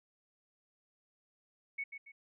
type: tone with echo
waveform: sine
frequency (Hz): 2217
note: C#7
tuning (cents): 0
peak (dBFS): -35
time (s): 1.78-1.84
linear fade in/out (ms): 10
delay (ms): 140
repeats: 2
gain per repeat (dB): -8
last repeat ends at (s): 2.12
effects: none